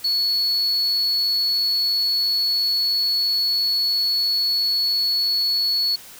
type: tone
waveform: sine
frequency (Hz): 4397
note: C#8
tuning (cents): -15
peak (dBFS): -15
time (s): 0.04-5.96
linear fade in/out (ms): 10
effects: tanh soft clip ceiling -17 dBFS + white hiss -42 dBFS RMS until 6.19 s